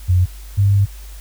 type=tone pair in turn; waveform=sine; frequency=90.4 / 99.66 Hz; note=F#2 / G2; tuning=-40 / +29 cents; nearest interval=major second; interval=169 cents; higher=second; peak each=-10 dBFS; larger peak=neither; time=0.08-0.26 / 0.57-0.86 s; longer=second; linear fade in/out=20 ms; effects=added 50 Hz sine -32 dBFS peak until 1.2 s + white hiss -44 dBFS RMS until 1.2 s